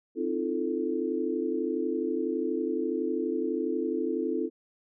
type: chord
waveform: sine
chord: F dominant seventh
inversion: second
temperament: equal with one note detuned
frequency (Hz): 261.6 / 311.1 / 343.2 / 440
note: C4 / Eb4 / F4 / A4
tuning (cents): 0 / 0 / -30 / 0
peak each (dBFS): -33 / -33 / -31 / -32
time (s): 0.15-4.5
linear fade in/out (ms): 50
effects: none